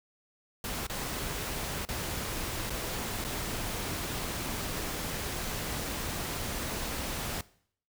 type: noise with dropouts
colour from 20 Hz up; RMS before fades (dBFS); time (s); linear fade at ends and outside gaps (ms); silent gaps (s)
pink; -35; 0.64-7.41; 2; 0.868-0.897 / 1.851-1.888 / 2.698-2.703 / 3.242-3.247
effects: noise-tail reverb RT60 0.6 s tail -20 dB re dry